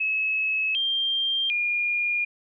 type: tone with pitch steps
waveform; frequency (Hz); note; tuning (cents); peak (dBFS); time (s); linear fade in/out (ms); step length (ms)
sine; 2581 / 3180 / 2422; E7 / G7 / D#7; -37 / +24 / -47; -22; 0-2.25; 10; 750
effects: none